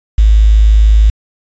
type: tone with quantisation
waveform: sine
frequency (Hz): 53.2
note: G#1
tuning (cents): +42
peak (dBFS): -3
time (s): 0.18-1.1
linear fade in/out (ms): 5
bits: 5
effects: resampled to 16000 Hz